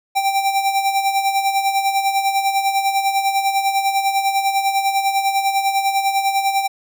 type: tone with tremolo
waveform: square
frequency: 784 Hz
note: G5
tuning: in tune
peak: -14 dBFS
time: 0.15-6.68 s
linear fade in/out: 20 ms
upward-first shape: sine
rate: 10 Hz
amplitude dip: 60%
effects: none